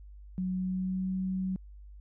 sine tone with pitch glide, 184.6 to 187.5 Hz, F#3 to F#3, -4 to +23 cents, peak -29 dBFS, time 0.38-1.56 s, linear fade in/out 0 ms, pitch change +27 cents, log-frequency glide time 0.52-1.1 s, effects added 50 Hz sine -46 dBFS peak until 2 s

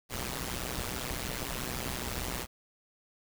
pink noise with amplitude modulation, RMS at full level -32 dBFS, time 0.09-2.47 s, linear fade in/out 50 ms, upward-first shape sine, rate 125 Hz, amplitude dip 95%, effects none

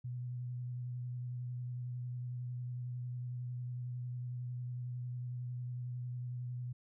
sine tone with vibrato, 123.5 Hz, B2, in tune, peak -38 dBFS, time 0.04-6.73 s, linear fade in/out 10 ms, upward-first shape sine, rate 11 Hz, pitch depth 18 cents each way, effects none

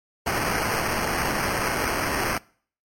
white noise with sample-and-hold, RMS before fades -25 dBFS, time 0.26-2.38 s, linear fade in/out 5 ms, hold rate 3675 Hz, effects noise-tail reverb RT60 0.5 s tail -24 dB re dry + MP3 64 kbps

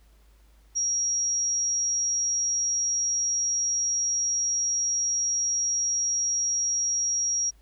sine tone, 5660 Hz, F8, 22 cents sharp, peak -23 dBFS, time 0.75-7.51 s, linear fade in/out 20 ms, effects added 52 Hz sine -54 dBFS peak until 7.61 s + pink hiss -65 dBFS RMS until 7.61 s

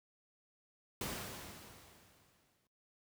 pink noise with exponential decay, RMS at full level -39 dBFS, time 1.01-2.67 s, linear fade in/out 2 ms, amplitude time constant 360 ms, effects noise-tail reverb RT60 0.3 s tail -21 dB re dry + high-pass 60 Hz 12 dB/octave

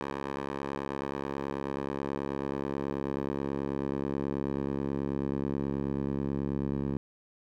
10% pulse tone with band-pass filter sweep, 69.3 Hz, C#2, in tune, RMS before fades -33 dBFS, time 0.01-6.97 s, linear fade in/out 0 ms, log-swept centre 860 to 210 Hz, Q 0.75, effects none

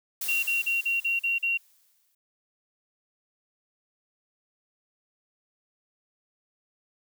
blue noise with exponential decay, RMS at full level -31 dBFS, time 0.21-2.15 s, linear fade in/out 5 ms, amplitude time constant 420 ms
sine tone bursts, 2750 Hz, F7, 27 cents flat, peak -23 dBFS, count 7, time 0.28-1.576 s, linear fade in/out 10 ms, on 150 ms, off 41 ms
effects none

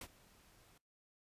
pink noise with ADSR envelope, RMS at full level -45 dBFS, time 0.01-0.78 s, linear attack 4 ms, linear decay 57 ms, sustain -21 dB, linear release 4 ms, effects noise-tail reverb RT60 0.2 s tail -22 dB re dry + resampled to 32000 Hz

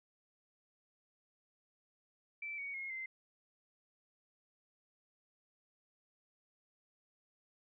sine tone with pitch steps, 2327 / 2240 / 2156 / 2076 Hz, D7 / C#7 / C#7 / C7, -17 / +18 / -49 / -14 cents, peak -40 dBFS, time 2.42-3.06 s, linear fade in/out 5 ms, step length 160 ms, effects none

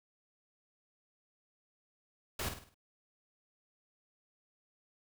pink noise with echo, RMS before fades -37 dBFS, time 2.39-2.49 s, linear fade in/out 5 ms, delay 51 ms, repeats 5, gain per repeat -7 dB, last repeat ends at 2.745 s, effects none

